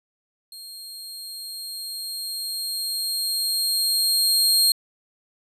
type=tone with level ramp; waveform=sawtooth; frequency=4226 Hz; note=C8; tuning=16 cents sharp; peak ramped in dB=-35 to -12 dBFS; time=0.52-4.72 s; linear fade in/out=2 ms; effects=resampled to 32000 Hz